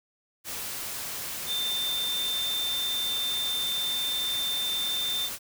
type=tone in noise; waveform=sine; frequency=3579 Hz; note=A7; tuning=29 cents sharp; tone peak=-27 dBFS; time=1.46-5.3 s; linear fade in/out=50 ms; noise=white; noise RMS=-35 dBFS; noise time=0.44-5.39 s; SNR=+5 dB; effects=none